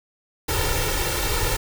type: noise with comb filter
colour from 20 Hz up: pink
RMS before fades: -23 dBFS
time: 0.48-1.57 s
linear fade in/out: 10 ms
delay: 2.2 ms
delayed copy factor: +0.95
effects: none